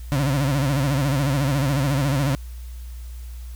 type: tone with vibrato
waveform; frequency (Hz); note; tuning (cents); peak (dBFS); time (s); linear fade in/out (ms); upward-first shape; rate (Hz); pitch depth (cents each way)
35% pulse; 138.59; C#3; 0; -17; 0.12-2.35; 0; sine; 14; 120
effects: added 60 Hz sine -32 dBFS peak until 3.55 s + white hiss -51 dBFS RMS until 3.55 s